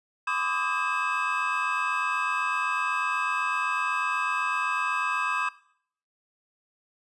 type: tone cluster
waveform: triangle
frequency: 1014 / 1166 / 1254 / 1613 / 2599 Hz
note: B5 / D6 / D#6 / G6 / E7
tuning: +45 / -13 / +13 / +49 / -25 cents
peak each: -30 dBFS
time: 0.27-5.49 s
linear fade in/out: 5 ms
effects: noise-tail reverb RT60 0.6 s tail -18 dB re dry + resampled to 24000 Hz